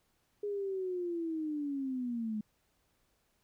sine linear sweep, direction down, 415.3 to 209.3 Hz, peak -33 dBFS, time 0.43-2.41 s, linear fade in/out 5 ms, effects pink hiss -75 dBFS RMS until 3.43 s

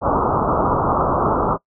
white low-pass noise, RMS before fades -18 dBFS, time 0.01-1.58 s, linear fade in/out 50 ms, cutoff 1300 Hz, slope 96 dB/octave, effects noise-tail reverb RT60 0.1 s tail -22 dB re dry

